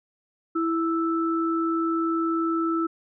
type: tone pair together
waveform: sine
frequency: 329.6 / 1318.5 Hz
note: E4 / E6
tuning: 0 / 0 cents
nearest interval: 2 octaves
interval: 2400 cents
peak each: -23 / -27 dBFS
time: 0.55-2.87 s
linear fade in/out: 10 ms
effects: none